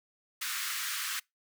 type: high-pass noise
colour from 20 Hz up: pink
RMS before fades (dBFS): -35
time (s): 0.41-1.2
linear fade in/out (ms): 10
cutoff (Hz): 1200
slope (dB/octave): 48
effects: noise-tail reverb RT60 0.2 s tail -26 dB re dry